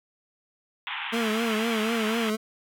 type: band-pass noise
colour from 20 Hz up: white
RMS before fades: -33 dBFS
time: 0.87-2.3 s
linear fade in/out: 0 ms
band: 800 to 3400 Hz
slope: 96 dB/octave
type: tone with vibrato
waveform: 25% pulse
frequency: 223.6 Hz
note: A3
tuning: 28 cents sharp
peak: -21 dBFS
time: 1.12-2.37 s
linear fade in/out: 20 ms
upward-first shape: triangle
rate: 4 Hz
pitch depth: 94 cents each way
effects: none